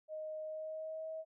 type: tone with pitch glide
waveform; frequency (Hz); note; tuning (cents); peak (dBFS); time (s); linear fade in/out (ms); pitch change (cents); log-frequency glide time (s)
sine; 622.3 to 638; D#5 to D#5; 0 to +43; -40; 0.08-1.25; 50; +43; 0.42-1.08
effects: none